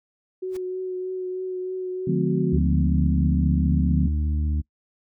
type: tone with vibrato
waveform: sine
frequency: 370 Hz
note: F#4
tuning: in tune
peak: -26 dBFS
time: 0.42-2.58 s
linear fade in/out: 10 ms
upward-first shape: triangle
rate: 3.2 Hz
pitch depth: 19 cents each way
type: noise with exponential growth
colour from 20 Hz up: pink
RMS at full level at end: -38 dBFS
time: 0.48-0.57 s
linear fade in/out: 5 ms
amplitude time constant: 18 ms
type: chord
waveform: sine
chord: D diminished seventh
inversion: none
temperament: just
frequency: 146.83 / 176.2 / 211.4 / 253.7 Hz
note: D3 / F3 / Ab3 / Cb4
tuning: 0 / +16 / +31 / +47 cents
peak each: -25 / -23 / -29 / -27 dBFS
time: 2.07-4.08 s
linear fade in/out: 5 ms
type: harmonic tone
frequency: 75.5 Hz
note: D2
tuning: 48 cents sharp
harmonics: 1 / 2 / 3 / 4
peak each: -21 / -34 / -34 / -39 dBFS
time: 2.52-4.62 s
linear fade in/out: 20 ms
effects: noise-tail reverb RT60 0.1 s tail -24 dB re dry